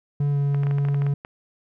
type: tone with pitch glide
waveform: triangle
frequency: 143.5 to 141.61 Hz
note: D3 to C#3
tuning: -40 to +37 cents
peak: -17 dBFS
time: 0.2-1.14 s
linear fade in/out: 5 ms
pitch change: -23 cents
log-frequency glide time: 0.31-0.37 s
type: clicks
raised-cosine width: 0.5 ms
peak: -21 dBFS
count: 11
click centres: 0.546 / 0.634 / 0.669 / 0.711 / 0.784 / 0.851 / 0.886 / 0.945 / 1.02 / 1.066 / 1.249 s
effects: none